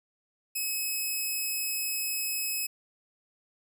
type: tone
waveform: 5% pulse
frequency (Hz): 2564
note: E7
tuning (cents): -49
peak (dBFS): -20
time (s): 0.55-2.67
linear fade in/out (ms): 10
effects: none